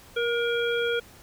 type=harmonic tone with a mistuned harmonic; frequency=471.3 Hz; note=A#4; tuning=19 cents sharp; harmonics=1 / 3 / 5 / 7; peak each=-25 / -29 / -36 / -33 dBFS; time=0.16-1 s; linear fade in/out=10 ms; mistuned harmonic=3; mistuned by=+16 cents; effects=pink hiss -51 dBFS RMS until 1.22 s